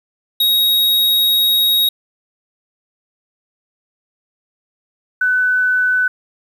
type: tone pair in turn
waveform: square / sine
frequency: 3782 / 1500.9 Hz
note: A#7 / F#6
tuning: +24 / +24 cents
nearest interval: octave + major third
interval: 1600 cents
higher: first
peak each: -12 dBFS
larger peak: neither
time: 0.4-1.89 / 5.21-6.08 s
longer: first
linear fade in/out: 5 ms
effects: 8-bit